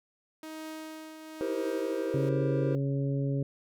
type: tone with tremolo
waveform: sawtooth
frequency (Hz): 314.6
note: D#4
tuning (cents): +19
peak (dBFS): -34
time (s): 0.43-2.29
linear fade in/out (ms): 2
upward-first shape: triangle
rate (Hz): 1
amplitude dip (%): 55
type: chord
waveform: triangle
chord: C dominant seventh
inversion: first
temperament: just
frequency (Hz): 327 / 392.4 / 470.9 / 523.3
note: E4 / G4 / Bb4 / C5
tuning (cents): -14 / +2 / +18 / 0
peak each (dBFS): -33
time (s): 1.41-2.75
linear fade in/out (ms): 0
type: harmonic tone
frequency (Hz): 138.59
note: C#3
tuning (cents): 0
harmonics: 1 / 2 / 3 / 4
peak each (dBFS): -28 / -34 / -38 / -40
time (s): 2.14-3.43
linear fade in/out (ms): 2
effects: none